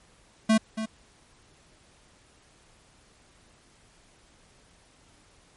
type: tone with echo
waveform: square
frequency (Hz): 220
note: A3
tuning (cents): 0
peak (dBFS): -18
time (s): 0.49-0.58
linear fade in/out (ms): 10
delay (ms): 280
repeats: 1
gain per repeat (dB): -11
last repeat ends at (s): 0.86
effects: pink hiss -59 dBFS RMS until 5.56 s + MP3 48 kbps